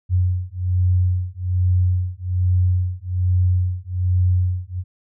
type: beating tone pair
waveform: sine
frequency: 90.2 / 91.4 Hz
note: F#2 / F#2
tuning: -44 / -21 cents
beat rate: 1.2 Hz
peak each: -19 dBFS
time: 0.09-4.84 s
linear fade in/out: 50 ms
effects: none